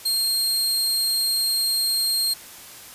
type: tone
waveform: sawtooth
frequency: 4210 Hz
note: C8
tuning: 10 cents sharp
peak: -17 dBFS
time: 0.05-2.34 s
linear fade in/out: 10 ms
effects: white hiss -42 dBFS RMS until 2.94 s + resampled to 32000 Hz